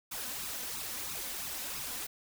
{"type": "noise with flanger", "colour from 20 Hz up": "white", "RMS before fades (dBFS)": -39, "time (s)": [0.11, 2.07], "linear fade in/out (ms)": 10, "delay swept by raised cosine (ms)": [0.77, 4.07], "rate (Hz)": 3, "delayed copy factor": 0.7, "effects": []}